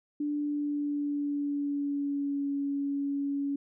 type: tone with pitch glide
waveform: sine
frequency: 293.7 to 281.2 Hz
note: D4 to C#4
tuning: 0 to +25 cents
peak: -28 dBFS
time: 0.2-3.56 s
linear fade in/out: 5 ms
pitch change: -75 cents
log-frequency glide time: 0.34-2.5 s
effects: none